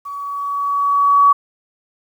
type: tone with level ramp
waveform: sine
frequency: 1133 Hz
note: C#6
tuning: 37 cents sharp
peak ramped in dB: -26 to -6 dBFS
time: 0.05-1.33 s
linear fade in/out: 10 ms
effects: 8-bit